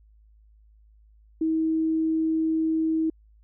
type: tone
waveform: sine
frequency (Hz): 320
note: D#4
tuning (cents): +49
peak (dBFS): -21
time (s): 1.41-3.1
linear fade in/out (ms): 5
effects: added 53 Hz sine -53 dBFS peak until 3.43 s